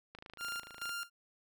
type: click train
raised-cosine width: 0.3 ms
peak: -32 dBFS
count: 21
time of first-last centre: 0.15-0.893 s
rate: 26.9 Hz
type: tone with tremolo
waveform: sawtooth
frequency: 1396.9 Hz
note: F6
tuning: in tune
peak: -34 dBFS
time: 0.38-1.1 s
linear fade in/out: 50 ms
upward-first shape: square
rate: 2.3 Hz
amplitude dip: 80%
effects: none